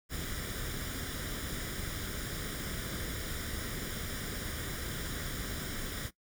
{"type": "noise with comb filter", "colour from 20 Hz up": "pink", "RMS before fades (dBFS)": -38, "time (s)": [0.09, 6.11], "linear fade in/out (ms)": 50, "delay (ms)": 0.57, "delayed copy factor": 0.65, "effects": ["noise-tail reverb RT60 0.1 s tail -18 dB re dry"]}